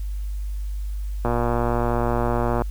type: click train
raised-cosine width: 1 ms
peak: -9 dBFS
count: 164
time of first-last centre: 1.25-2.62 s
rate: 119 Hz
effects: added 50 Hz sine -25 dBFS peak until 2.7 s + white hiss -53 dBFS RMS until 2.7 s